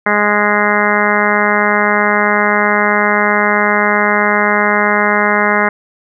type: harmonic tone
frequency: 207.7 Hz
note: G#3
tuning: in tune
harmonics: 1 / 2 / 3 / 4 / 5 / 6 / 7 / 8 / 9 / 10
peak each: -19 / -19 / -19 / -19 / -19 / -19 / -19 / -19 / -19 / -19 dBFS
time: 0.06-5.69 s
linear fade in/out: 5 ms
effects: none